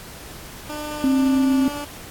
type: tone with pitch glide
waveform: 15% pulse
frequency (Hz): 299.5 to 290.6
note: D4 to D4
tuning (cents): +34 to -18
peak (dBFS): -22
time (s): 0.69-1.85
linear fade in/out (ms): 10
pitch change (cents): -52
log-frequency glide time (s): 0.92-1.7
type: tone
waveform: sine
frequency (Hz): 265.7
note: C4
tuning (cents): +27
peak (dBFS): -15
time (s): 1.04-1.68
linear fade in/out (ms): 0
effects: pink hiss -39 dBFS RMS until 2.1 s + AAC 64 kbps